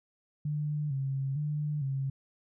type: tone with vibrato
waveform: sine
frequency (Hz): 142.3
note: C#3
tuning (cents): +46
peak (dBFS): -29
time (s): 0.45-2.1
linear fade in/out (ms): 5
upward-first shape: square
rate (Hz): 1.1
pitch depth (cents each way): 82
effects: none